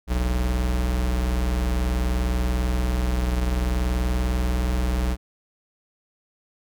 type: tone pair together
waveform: square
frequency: 41.21 / 61.74 Hz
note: E1 / B1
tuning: 0 / 0 cents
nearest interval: perfect fifth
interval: 700 cents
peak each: -29 / -22 dBFS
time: 0.07-5.17 s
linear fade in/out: 50 ms
effects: none